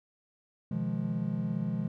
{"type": "chord", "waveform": "triangle", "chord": "F half-diminished seventh", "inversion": "second", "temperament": "just", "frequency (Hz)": [125.72, 157.15, 174.61, 209.5], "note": ["Cb3", "Eb3", "F3", "Ab3"], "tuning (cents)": [31, 18, 0, 15], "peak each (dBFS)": [-35, -34, -32, -32], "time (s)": [0.71, 1.88], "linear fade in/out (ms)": 5, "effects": []}